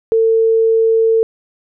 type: tone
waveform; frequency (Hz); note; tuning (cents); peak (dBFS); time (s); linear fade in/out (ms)
sine; 450; A4; +39; -9; 0.12-1.23; 0
effects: none